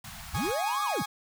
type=band-stop noise; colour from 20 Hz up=pink; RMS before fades=-43 dBFS; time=0.04-0.52 s; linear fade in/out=5 ms; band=220 to 670 Hz; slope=96 dB/octave
type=linear two-way sweep; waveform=triangle; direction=up then down; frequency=38.89 to 1241 to 83.6 Hz; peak=-27 dBFS; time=0.33-1.03 s; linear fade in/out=10 ms; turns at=0.83 s
type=chord; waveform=sawtooth; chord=Ab suspended fourth; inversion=none; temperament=equal with one note detuned; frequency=828.2 / 1108.7 / 1244.5 Hz; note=Ab5 / Db6 / Eb6; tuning=-5 / 0 / 0 cents; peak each=-29 / -35 / -34 dBFS; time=0.34-1.06 s; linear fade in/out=10 ms
effects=none